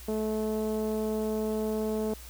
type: tone with low-pass filter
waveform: 10% pulse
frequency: 216.6 Hz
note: A3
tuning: 27 cents flat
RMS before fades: -30 dBFS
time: 0.08-2.14 s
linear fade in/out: 5 ms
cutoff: 440 Hz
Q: 1.3
effects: added 60 Hz sine -45 dBFS peak until 2.29 s + white hiss -49 dBFS RMS until 2.29 s